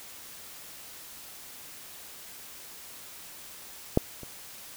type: clicks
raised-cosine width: 2 ms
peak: -6 / -28 dBFS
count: 2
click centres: 3.974 / 4.233 s
effects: white hiss -46 dBFS RMS until 4.76 s